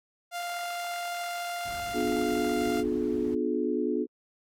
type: tone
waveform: sawtooth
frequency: 698.5 Hz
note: F5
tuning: in tune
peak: -28 dBFS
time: 0.31-2.84 s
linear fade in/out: 50 ms
type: noise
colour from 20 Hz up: brown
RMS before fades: -41 dBFS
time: 1.65-3.35 s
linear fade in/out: 10 ms
type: chord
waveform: sine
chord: B diminished seventh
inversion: none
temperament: just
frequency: 246.9 / 296.3 / 355.6 / 426.7 Hz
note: B3 / D4 / F4 / Ab4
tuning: 0 / +15 / +31 / +47 cents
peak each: -31 dBFS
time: 1.93-4.07 s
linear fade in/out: 50 ms
effects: high-pass 60 Hz 12 dB/octave + AAC 64 kbps